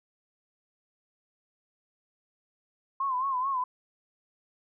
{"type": "tone with vibrato", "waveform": "sine", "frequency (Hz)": 1050, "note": "C6", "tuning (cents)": 6, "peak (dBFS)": -26, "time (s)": [3, 3.64], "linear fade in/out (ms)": 5, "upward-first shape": "sine", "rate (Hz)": 4.6, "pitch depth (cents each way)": 95, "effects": []}